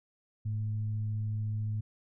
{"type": "tone with frequency modulation", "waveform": "sine", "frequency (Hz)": 106.5, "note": "G#2", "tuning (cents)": 44, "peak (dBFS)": -30, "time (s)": [0.45, 1.81], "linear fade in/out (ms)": 10, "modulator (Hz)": 114, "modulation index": 0.26, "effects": []}